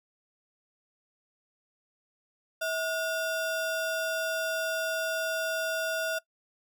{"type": "ring-modulated tone", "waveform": "square", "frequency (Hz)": 1046.5, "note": "C6", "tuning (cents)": 0, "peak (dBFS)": -26, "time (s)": [2.61, 6.19], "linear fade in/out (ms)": 10, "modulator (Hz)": 400, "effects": ["noise-tail reverb RT60 0.1 s tail -20 dB re dry"]}